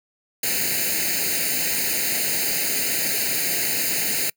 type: noise with comb filter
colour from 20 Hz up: white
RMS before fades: -23 dBFS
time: 0.43-4.3 s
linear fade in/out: 5 ms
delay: 0.44 ms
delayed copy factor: +0.95
effects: noise-tail reverb RT60 0.1 s tail -26 dB re dry + high-pass 150 Hz 12 dB/octave